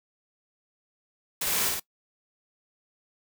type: noise with echo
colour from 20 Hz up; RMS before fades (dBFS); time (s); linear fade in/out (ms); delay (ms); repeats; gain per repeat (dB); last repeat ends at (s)
white; -29; 1.41-1.69; 5; 54; 2; -2; 1.798
effects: noise-tail reverb RT60 0.1 s tail -21 dB re dry